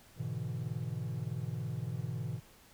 triangle chord, E dominant seventh, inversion first, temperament equal, 103.83 / 123.47 / 146.83 / 164.81 Hz, G#2 / B2 / D3 / E3, 0 / 0 / 0 / 0 cents, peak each -40 / -36 / -40 / -40 dBFS, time 0.16-2.41 s, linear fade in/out 50 ms, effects pink hiss -60 dBFS RMS until 2.73 s

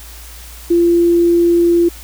sine tone, 343 Hz, F4, 31 cents flat, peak -8 dBFS, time 0.7-1.89 s, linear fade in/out 10 ms, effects added 58 Hz sine -34 dBFS peak until 2.03 s + white hiss -37 dBFS RMS until 2.03 s

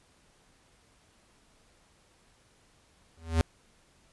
square tone with exponential growth, 81.6 Hz, E2, 17 cents flat, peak -19 dBFS, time 3.17-3.41 s, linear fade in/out 0 ms, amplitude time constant 52 ms, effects pink hiss -64 dBFS RMS until 4.12 s + resampled to 24000 Hz

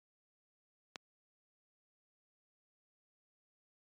click, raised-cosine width 0.2 ms, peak -23 dBFS, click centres 0.958 s, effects high-pass 200 Hz 12 dB/octave + MP3 48 kbps

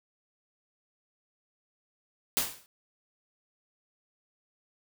white noise with exponential decay, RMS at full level -24 dBFS, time 2.37-2.66 s, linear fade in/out 0 ms, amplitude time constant 62 ms, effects none

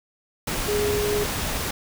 sine tone in noise, 415.3 Hz, G#4, in tune, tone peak -22 dBFS, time 0.68-1.24 s, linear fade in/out 5 ms, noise pink, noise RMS -27 dBFS, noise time 0.47-1.71 s, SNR +2 dB, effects none

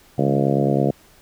harmonic tone with a mistuned harmonic, 69.3 Hz, C#2, in tune, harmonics 2 / 3 / 4 / 5 / 6 / 7 / 8 / 9 / 10, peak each -21 / -23 / -24 / -25 / -26 / -26 / -27 / -28 / -28 dBFS, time 0.18-0.91 s, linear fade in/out 5 ms, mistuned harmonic 2, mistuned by +40 cents, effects pink hiss -52 dBFS RMS until 1.21 s

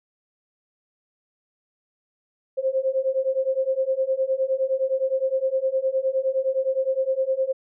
sine beating tone pair, 523.3 / 533 Hz, C5 / C5, 0 / +32 cents, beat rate 9.7 Hz, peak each -24 / -23 dBFS, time 2.57-7.53 s, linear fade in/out 20 ms, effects none

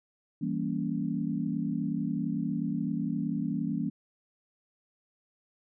sine chord, E diminished seventh, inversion none, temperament equal with one note detuned, 164.81 / 196 / 233.1 / 280.6 Hz, E3 / G3 / Bb3 / Db4, 0 / 0 / 0 / +21 cents, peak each -34 / -34 / -33 / -34 dBFS, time 0.41-3.9 s, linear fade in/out 10 ms, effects none

